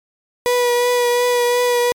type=tone with vibrato; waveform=35% pulse; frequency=487.2 Hz; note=B4; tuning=24 cents flat; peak=-12 dBFS; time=0.46-1.92 s; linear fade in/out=0 ms; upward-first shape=triangle; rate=2.8 Hz; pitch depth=20 cents each way; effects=MP3 96 kbps